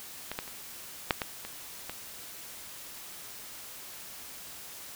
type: clicks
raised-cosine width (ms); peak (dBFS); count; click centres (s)
0.3; -18 / -16 / -28 / -7 / -14 / -23 / -21; 7; 0.316 / 0.389 / 0.478 / 1.108 / 1.218 / 1.45 / 1.896
effects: white hiss -45 dBFS RMS until 4.95 s